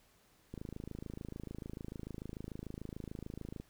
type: click train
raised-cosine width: 3 ms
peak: -30 dBFS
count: 83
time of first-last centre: 0.54-3.6 s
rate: 26.8 Hz
effects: pink hiss -68 dBFS RMS until 3.69 s